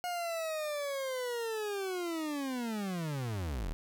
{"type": "linear sweep", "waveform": "40% pulse", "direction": "down", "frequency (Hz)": [720, 32.7], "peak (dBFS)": -33, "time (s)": [0.04, 3.73], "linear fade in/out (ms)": 0, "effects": []}